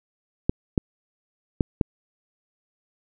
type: clicks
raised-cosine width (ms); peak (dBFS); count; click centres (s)
3; -6; 4; 0.495 / 0.778 / 1.608 / 1.812
effects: none